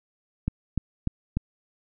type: click train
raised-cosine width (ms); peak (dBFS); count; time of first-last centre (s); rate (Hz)
5; -12; 4; 0.48-1.37; 3.37
effects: none